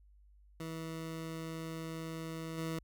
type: tone with level steps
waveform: 20% pulse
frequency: 162.1 Hz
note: E3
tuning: 29 cents flat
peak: -35 / -31 dBFS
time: 0.6-2.79 s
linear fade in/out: 2 ms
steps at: 2.57 s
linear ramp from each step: 20 ms
effects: added 50 Hz sine -59 dBFS peak until 2.83 s